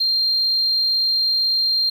triangle tone, 4186 Hz, C8, in tune, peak -13 dBFS, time 0-1.9 s, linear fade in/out 10 ms, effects tanh soft clip ceiling -14 dBFS + 8-bit

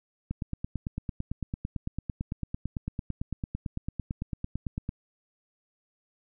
click train, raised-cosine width 5 ms, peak -19 dBFS, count 42, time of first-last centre 0.31-4.891 s, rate 8.95 Hz, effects none

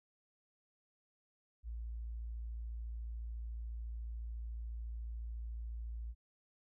sine tone, 57 Hz, A#1, 38 cents flat, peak -40 dBFS, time 1.63-6.15 s, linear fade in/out 50 ms, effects none

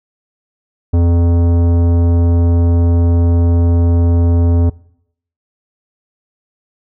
sine tone with tanh clipping, 85.4 Hz, F2, 38 cents flat, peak -10 dBFS, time 0.93-4.7 s, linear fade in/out 10 ms, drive 15 dB, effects noise-tail reverb RT60 0.7 s tail -22 dB re dry

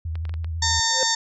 sine tone with vibrato, 81.4 Hz, E2, 21 cents flat, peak -25 dBFS, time 0.05-0.8 s, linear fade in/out 5 ms, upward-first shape triangle, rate 12 Hz, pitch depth 79 cents each way
clicks, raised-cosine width 0.3 ms, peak -24 dBFS, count 5, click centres 0.155 / 0.253 / 0.294 / 0.34 / 0.445 s
harmonic tone, 910 Hz, A#5, 42 cents flat, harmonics 1 / 2 / 4 / 5 / 6 / 7 / 8, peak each -27 / -27 / -27 / -27 / -27 / -27 / -27 dBFS, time 0.62-1.15 s, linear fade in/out 5 ms
triangle tone with exponential growth, 522 Hz, C5, 4 cents flat, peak -18 dBFS, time 0.85-1.03 s, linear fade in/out 0 ms, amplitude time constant 37 ms
effects none

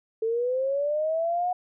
sine linear sweep, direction up, 440 to 731 Hz, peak -23 dBFS, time 0.22-1.53 s, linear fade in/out 5 ms, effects none

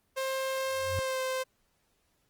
sawtooth tone with pitch glide, 530 to 520 Hz, C5 to C5, +22 to -11 cents, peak -26 dBFS, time 0.16-1.44 s, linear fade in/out 20 ms, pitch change -33 cents, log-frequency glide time 0.95-1.21 s
sine tone with exponential growth, 92.1 Hz, F#2, 7 cents flat, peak -28 dBFS, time 0.65-0.99 s, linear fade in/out 0 ms, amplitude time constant 73 ms
effects pink hiss -73 dBFS RMS until 2.29 s + Opus 24 kbps

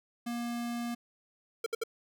square tone, 237.3 Hz, A#3, 31 cents sharp, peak -34 dBFS, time 0.26-0.95 s, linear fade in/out 10 ms
square tone bursts, 456.4 Hz, A#4, 37 cents flat, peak -30 dBFS, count 3, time 1.64-1.837 s, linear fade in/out 5 ms, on 23 ms, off 64 ms
effects none

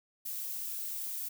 violet noise, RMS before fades -38 dBFS, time 0.25-1.29 s, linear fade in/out 10 ms, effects none

